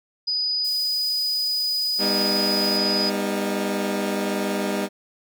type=tone; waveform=sine; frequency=4964 Hz; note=D#8; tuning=5 cents flat; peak=-21 dBFS; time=0.27-3.1 s; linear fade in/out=10 ms
type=high-pass noise; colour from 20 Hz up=pink; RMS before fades=-38 dBFS; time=0.64-2.78 s; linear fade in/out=10 ms; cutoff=8800 Hz; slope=12 dB/octave
type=chord; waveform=20% pulse; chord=G augmented; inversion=none; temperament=equal with one note detuned; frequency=200.3 / 246.9 / 311.1 Hz; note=G3 / B3 / D#4; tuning=+38 / 0 / 0 cents; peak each=-20 / -25 / -24 dBFS; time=1.98-4.89 s; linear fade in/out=50 ms
effects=none